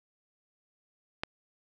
click, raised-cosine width 0.3 ms, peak -15 dBFS, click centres 1.235 s, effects none

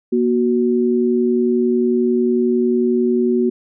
sine tone pair together, 238.9 / 370 Hz, A#3 / F#4, +43 / 0 cents, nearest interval minor sixth, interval 757 cents, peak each -16 dBFS, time 0.12-3.5 s, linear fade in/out 10 ms, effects none

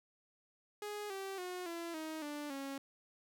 sawtooth tone with pitch steps, 415.9 / 388 / 362.1 / 337.8 / 315.2 / 294.1 / 274.4 Hz, G#4 / G4 / F#4 / E4 / D#4 / D4 / C#4, +2 / -18 / -37 / +42 / +23 / +3 / -17 cents, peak -37 dBFS, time 0.82-2.78 s, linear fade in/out 2 ms, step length 280 ms, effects none

